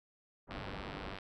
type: low-pass noise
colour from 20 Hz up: pink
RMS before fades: -45 dBFS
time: 0.47-1.18 s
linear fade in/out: 50 ms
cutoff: 1400 Hz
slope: 24 dB/octave
type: click train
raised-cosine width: 0.3 ms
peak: -29 dBFS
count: 67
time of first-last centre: 0.51-1.186 s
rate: 97.6 Hz
effects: none